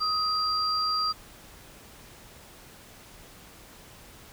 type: tone pair together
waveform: sine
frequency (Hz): 1257 / 4742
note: D#6 / D8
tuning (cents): +17 / +16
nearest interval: octave + major seventh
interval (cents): 2299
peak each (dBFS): -27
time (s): 0-1.13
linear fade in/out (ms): 20
effects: pink hiss -50 dBFS RMS until 4.32 s